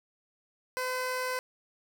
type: tone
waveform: 15% pulse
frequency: 509 Hz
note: C5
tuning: 48 cents flat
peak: -24 dBFS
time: 0.77-1.39 s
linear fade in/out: 0 ms
effects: none